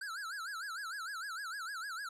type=tone with vibrato; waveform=square; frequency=1480 Hz; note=F#6; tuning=in tune; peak=-40 dBFS; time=0.01-2.09 s; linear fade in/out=5 ms; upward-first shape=sine; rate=6.6 Hz; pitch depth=220 cents each way; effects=low-pass 11000 Hz 12 dB/octave